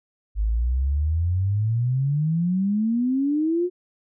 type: exponential sweep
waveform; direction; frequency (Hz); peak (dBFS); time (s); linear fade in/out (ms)
sine; up; 50.4 to 365.1; -19; 0.35-3.7; 50
effects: none